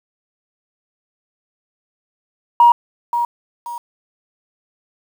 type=tone with echo; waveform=sine; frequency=950 Hz; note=A#5; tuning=33 cents sharp; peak=-5 dBFS; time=2.6-2.72 s; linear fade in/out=2 ms; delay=530 ms; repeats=2; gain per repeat=-10 dB; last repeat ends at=3.78 s; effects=tanh soft clip ceiling -1 dBFS + 7-bit